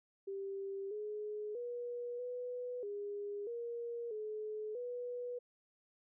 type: tone with pitch steps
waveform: sine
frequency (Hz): 392.3 / 421.5 / 483 / 493.8 / 408.4 / 471.4 / 428.4 / 489.4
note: G4 / G#4 / B4 / B4 / G#4 / A#4 / A4 / B4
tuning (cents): +1 / +26 / -39 / 0 / -29 / +19 / -46 / -16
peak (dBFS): -39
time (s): 0.27-5.39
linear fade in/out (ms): 10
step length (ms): 640
effects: none